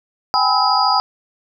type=tone cluster; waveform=sine; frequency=778 / 831 / 1002 / 1288 / 4877 Hz; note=G5 / G#5 / B5 / E6 / D#8; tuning=-13 / +1 / +25 / -41 / -35 cents; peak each=-19 dBFS; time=0.34-1 s; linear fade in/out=0 ms; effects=none